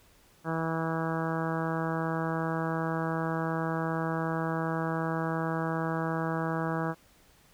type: harmonic tone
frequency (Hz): 162.7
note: E3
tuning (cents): -22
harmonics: 1 / 2 / 3 / 4 / 5 / 6 / 7 / 8 / 9 / 10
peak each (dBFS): -32 / -35 / -37 / -38 / -39 / -40 / -40 / -41 / -42 / -42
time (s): 0.44-6.95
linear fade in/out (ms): 50
effects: pink hiss -61 dBFS RMS until 7.53 s